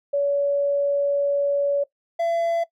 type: tone pair in turn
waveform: sine / triangle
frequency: 567 / 674.3 Hz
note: C#5 / E5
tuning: +39 / +39 cents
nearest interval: minor third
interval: 300 cents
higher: second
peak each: -18 dBFS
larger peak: neither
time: 0.13-1.84 / 2.19-2.64 s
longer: first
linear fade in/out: 10 ms
effects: noise-tail reverb RT60 0.1 s tail -18 dB re dry